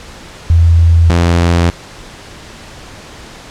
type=tone pair in turn; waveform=sine / sawtooth; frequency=83.6 / 85.7 Hz; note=E2 / F2; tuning=+25 / -32 cents; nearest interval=unison; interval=43 cents; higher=second; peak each=-4 dBFS; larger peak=neither; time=0.5-1.1 / 1.1-1.7 s; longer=neither; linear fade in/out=0 ms; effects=pink hiss -33 dBFS RMS until 3.5 s + low-pass 7000 Hz 12 dB/octave